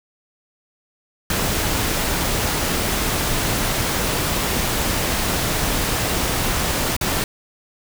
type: noise with dropouts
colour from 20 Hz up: pink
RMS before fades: -21 dBFS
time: 1.3-7.24 s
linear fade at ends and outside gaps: 2 ms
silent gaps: 6.966-7.011 s
effects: none